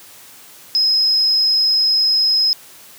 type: tone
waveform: sine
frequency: 5110 Hz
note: D#8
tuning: 45 cents sharp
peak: -12 dBFS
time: 0.75-2.53 s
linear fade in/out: 0 ms
effects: white hiss -42 dBFS RMS until 2.98 s + high-pass 80 Hz 12 dB/octave